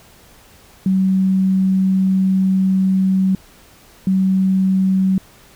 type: tone pair in turn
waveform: sine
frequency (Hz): 189.7 / 189.7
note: F#3 / F#3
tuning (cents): +43 / +43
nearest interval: unison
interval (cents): 0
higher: neither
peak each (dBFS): -12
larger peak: neither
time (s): 0.86-3.35 / 4.07-5.18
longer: first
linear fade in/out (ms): 2
effects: pink hiss -47 dBFS RMS until 5.55 s